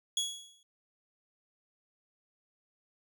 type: tone with exponential decay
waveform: 25% pulse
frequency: 3348 Hz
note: G#7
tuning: 13 cents sharp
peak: -23 dBFS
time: 0.17-0.63 s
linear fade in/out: 2 ms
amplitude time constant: 99 ms
effects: none